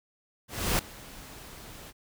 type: noise with ADSR envelope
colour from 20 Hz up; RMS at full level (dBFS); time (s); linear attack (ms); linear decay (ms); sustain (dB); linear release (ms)
pink; -25; 0.48-1.93; 310; 3; -21; 39
effects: none